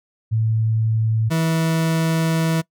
sine / 40% pulse tone pair in turn, 111.1 / 162.6 Hz, A2 / E3, +17 / -23 cents, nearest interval perfect fifth, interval 660 cents, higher second, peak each -16 dBFS, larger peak neither, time 0.31-1.3 / 1.3-2.62 s, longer second, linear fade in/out 20 ms, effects noise-tail reverb RT60 0.1 s tail -23 dB re dry

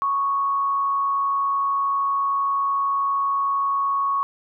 sine tone with frequency modulation, 1108.7 Hz, C#6, in tune, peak -19 dBFS, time 0.02-4.23 s, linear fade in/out 0 ms, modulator 113 Hz, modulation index 0.25, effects none

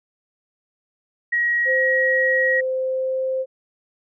sine tone, 1900 Hz, A#6, 33 cents sharp, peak -17 dBFS, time 1.32-2.61 s, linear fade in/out 10 ms
sine tone with pitch glide, 519 to 523.2 Hz, C5 to C5, -14 to 0 cents, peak -20 dBFS, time 1.65-3.46 s, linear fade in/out 50 ms, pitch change +14 cents, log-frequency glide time 2.65-3.23 s
effects none

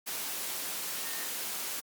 sine tone in noise, 1832 Hz, A#6, 31 cents flat, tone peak -45 dBFS, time 1.04-1.26 s, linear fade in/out 20 ms, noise white, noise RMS -36 dBFS, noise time 0.06-1.81 s, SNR -12 dB, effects high-pass 200 Hz 12 dB/octave + Opus 48 kbps

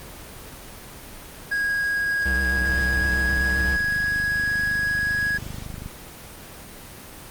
triangle tone with pitch glide, 1645 to 1663.2 Hz, G#6 to G#6, -17 to +2 cents, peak -19 dBFS, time 1.51-5.38 s, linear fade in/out 10 ms, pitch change +19 cents, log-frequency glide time 2.25-3.58 s
square tone with vibrato, 64.9 Hz, C2, 13 cents flat, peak -25 dBFS, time 2.25-3.77 s, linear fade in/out 10 ms, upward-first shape triangle, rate 7.7 Hz, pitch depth 100 cents each way
click train, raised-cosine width 5 ms, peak -22 dBFS, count 84, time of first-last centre 2.58-5.861 s, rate 25.3 Hz
effects pink hiss -40 dBFS RMS until 7.3 s + Opus 24 kbps

